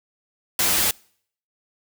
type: noise with comb filter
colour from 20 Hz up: white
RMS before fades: -20 dBFS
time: 0.59-0.91 s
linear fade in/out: 2 ms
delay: 7.4 ms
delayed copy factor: -0.65
effects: noise-tail reverb RT60 0.6 s tail -26 dB re dry